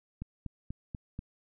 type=click train; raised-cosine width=5 ms; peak=-25 dBFS; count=5; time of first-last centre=0.22-1.191 s; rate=4.12 Hz; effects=none